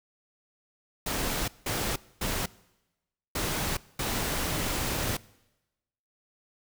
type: noise bursts at uneven times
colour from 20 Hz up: pink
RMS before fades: -30 dBFS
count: 5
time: 1.06-1.48 / 1.66-1.96 / 2.21-2.46 / 3.35-3.77 / 3.99-5.17 s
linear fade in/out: 5 ms
effects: noise-tail reverb RT60 1.0 s tail -22 dB re dry